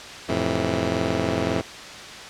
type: chord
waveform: 10% pulse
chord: F major seventh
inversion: none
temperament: just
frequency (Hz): 87.31 / 109.13 / 130.96 / 163.7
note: F2 / A2 / C3 / E3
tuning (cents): 0 / -14 / +2 / -12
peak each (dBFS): -19 / -20 / -22 / -22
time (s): 0.28-1.62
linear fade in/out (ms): 20
effects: white hiss -37 dBFS RMS until 2.29 s + low-pass 5000 Hz 12 dB/octave